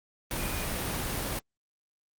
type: tone in noise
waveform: sine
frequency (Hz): 2453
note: D#7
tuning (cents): -25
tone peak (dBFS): -41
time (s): 0.38-0.65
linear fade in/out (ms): 2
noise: pink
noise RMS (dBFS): -32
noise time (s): 0.31-1.39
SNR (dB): -12
effects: Opus 32 kbps